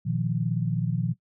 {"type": "chord", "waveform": "sine", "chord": "Bb suspended fourth", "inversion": "none", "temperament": "equal with one note detuned", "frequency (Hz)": [119.13, 155.56, 174.61], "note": ["Bb2", "Eb3", "F3"], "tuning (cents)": [38, 0, 0], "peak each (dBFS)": -28, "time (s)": [0.05, 1.14], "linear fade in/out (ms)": 20, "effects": ["noise-tail reverb RT60 0.1 s tail -18 dB re dry"]}